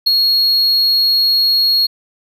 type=tone with ADSR envelope; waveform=triangle; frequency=4305 Hz; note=C8; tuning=49 cents sharp; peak=-5 dBFS; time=0.06-1.87 s; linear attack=14 ms; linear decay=5 ms; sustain=-4 dB; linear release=14 ms; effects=none